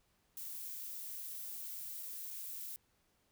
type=noise with dropouts; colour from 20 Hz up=violet; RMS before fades=-45 dBFS; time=0.37-2.76 s; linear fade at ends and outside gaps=0 ms; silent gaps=2.027-2.031 / 2.306-2.31 s; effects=pink hiss -75 dBFS RMS until 3.31 s